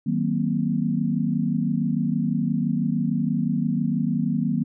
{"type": "chord", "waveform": "sine", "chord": "C half-diminished seventh", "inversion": "first", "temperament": "just", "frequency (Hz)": [156.98, 188.37, 235.5, 261.6], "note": ["Eb3", "Gb3", "Bb3", "C4"], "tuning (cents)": [16, 31, 18, 0], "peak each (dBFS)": [-26, -26, -24, -30], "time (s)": [0.06, 4.64], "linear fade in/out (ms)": 10, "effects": []}